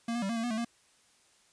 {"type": "tone with pitch steps", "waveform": "square", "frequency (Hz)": [232.2, 238.1, 194.7, 232, 227.2, 242, 219.2, 234.4], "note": ["A#3", "A#3", "G3", "A#3", "A#3", "B3", "A3", "A#3"], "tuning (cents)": [-7, 37, -12, -8, -44, -35, -6, 10], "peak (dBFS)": -31, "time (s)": [0.08, 0.648], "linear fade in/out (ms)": 5, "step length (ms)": 71, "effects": ["white hiss -65 dBFS RMS until 1.52 s", "resampled to 22050 Hz"]}